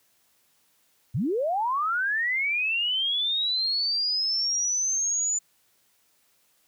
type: linear sweep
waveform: sine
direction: up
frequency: 92.5 to 7040 Hz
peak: -23 dBFS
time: 1.14-5.39 s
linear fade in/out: 10 ms
effects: white hiss -66 dBFS RMS until 6.67 s + high-pass 60 Hz 12 dB/octave